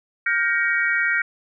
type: chord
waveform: sine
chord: G half-diminished seventh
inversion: third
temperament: just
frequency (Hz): 1411.2 / 1568 / 1881.6 / 2258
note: F6 / G6 / Bb6 / Db7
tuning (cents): +18 / 0 / +16 / +31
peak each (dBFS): -24 / -24 / -22 / -25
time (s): 0.26-1.22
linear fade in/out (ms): 5
effects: none